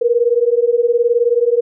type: beating tone pair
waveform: sine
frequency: 466.2 / 485.2 Hz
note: A#4 / B4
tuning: 0 / -31 cents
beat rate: 19 Hz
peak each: -14 dBFS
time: 0.01-1.61 s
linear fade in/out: 10 ms
effects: none